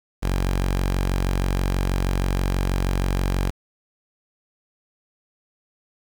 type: tone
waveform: sawtooth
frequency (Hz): 46.25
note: F#1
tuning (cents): 0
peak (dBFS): -16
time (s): 0.22-3.51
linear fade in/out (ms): 20
effects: 7-bit